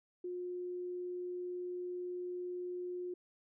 sine tone, 358.2 Hz, F4, 44 cents sharp, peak -38 dBFS, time 0.24-3.14 s, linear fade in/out 5 ms, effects none

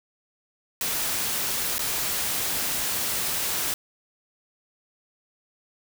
white noise with dropouts, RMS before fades -27 dBFS, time 0.81-3.74 s, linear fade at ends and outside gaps 1 ms, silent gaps 1.782-1.792 s, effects none

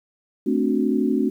sine chord, D dominant seventh, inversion second, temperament equal, 220 / 261.6 / 293.7 / 370 Hz, A3 / C4 / D4 / F#4, 0 / 0 / 0 / 0 cents, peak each -23 / -22 / -24 / -25 dBFS, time 0.46-1.3 s, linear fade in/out 10 ms, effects 9-bit

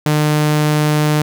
sawtooth tone, 151 Hz, D3, 48 cents sharp, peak -8 dBFS, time 0.06-1.22 s, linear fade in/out 2 ms, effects none

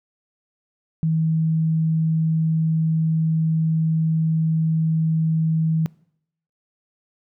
sine tone, 160.3 Hz, E3, 48 cents flat, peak -17 dBFS, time 1.03-5.86 s, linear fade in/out 0 ms, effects noise-tail reverb RT60 0.7 s tail -23 dB re dry

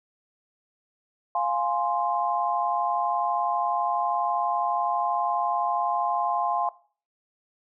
sine chord, F minor, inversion none, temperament equal, 698.5 / 830.6 / 1046.5 Hz, F5 / Ab5 / C6, 0 / 0 / 0 cents, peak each -27 dBFS, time 1.35-6.69 s, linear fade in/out 2 ms, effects noise-tail reverb RT60 0.4 s tail -18 dB re dry

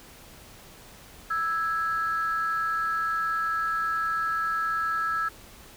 sine tone pair together, 1318.5 / 1657.2 Hz, E6 / G#6, 0 / -4 cents, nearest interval major third, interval 396 cents, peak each -25 / -29 dBFS, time 1.3-5.29 s, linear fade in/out 10 ms, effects tanh soft clip ceiling -18 dBFS + pink hiss -49 dBFS RMS until 5.76 s

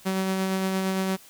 sawtooth tone with tremolo, 190 Hz, F#3, 46 cents sharp, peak -19 dBFS, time 0.05-1.17 s, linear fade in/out 20 ms, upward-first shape sine, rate 8.7 Hz, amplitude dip 25%, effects white hiss -51 dBFS RMS until 1.29 s

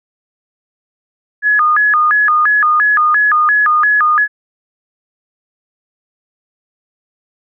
sine tone with vibrato, 1439 Hz, F#6, 49 cents flat, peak -8 dBFS, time 1.42-4.28 s, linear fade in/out 50 ms, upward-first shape square, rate 2.9 Hz, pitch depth 280 cents each way, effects none

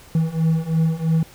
triangle beating tone pair, 160 / 163 Hz, D#3 / E3, +49 / -19 cents, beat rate 3 Hz, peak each -19 / -17 dBFS, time 0.15-1.23 s, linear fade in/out 2 ms, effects pink hiss -46 dBFS RMS until 1.34 s

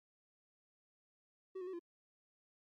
triangle tone with pitch steps, 378.5 / 360.6 / 377.8 / 343.5 Hz, F#4 / F#4 / F#4 / F4, +39 / -45 / +36 / -29 cents, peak -40 dBFS, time 1.55-1.794 s, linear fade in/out 10 ms, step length 61 ms, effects AAC 64 kbps

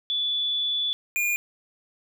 sine / square tone pair in turn, 3455 / 2423 Hz, A7 / D#7, -32 / -47 cents, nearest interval tritone, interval 615 cents, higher first, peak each -23 dBFS, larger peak neither, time 0.1-0.93 / 1.16-1.36 s, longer first, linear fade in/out 0 ms, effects none

